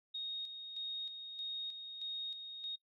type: tone with tremolo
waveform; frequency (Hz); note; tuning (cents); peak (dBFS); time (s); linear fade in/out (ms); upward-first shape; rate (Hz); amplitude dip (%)
sine; 3729; A#7; 0; -38; 0.14-2.76; 10; square; 1.6; 50
effects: noise-tail reverb RT60 0.1 s tail -23 dB re dry + AAC 48 kbps